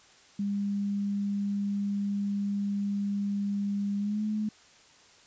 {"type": "tone with pitch glide", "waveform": "sine", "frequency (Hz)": [201.5, 213.2], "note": ["G3", "G#3"], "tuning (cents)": [48, 46], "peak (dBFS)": -27, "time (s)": [0.39, 4.49], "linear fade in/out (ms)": 5, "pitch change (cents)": 98, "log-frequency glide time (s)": [3.98, 4.22], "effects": ["white hiss -57 dBFS RMS until 5.26 s", "resampled to 16000 Hz"]}